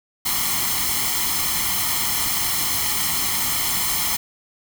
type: noise with comb filter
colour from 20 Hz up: white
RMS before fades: -22 dBFS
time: 0.25-4.17 s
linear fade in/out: 10 ms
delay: 0.95 ms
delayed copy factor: +0.7
effects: none